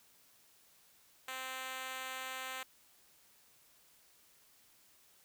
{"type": "tone with high-pass filter", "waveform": "5% pulse", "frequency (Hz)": 260.2, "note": "C4", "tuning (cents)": -9, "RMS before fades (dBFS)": -43, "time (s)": [1.28, 2.63], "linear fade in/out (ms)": 2, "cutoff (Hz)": 610, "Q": 0.71, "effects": ["white hiss -66 dBFS RMS until 5.24 s"]}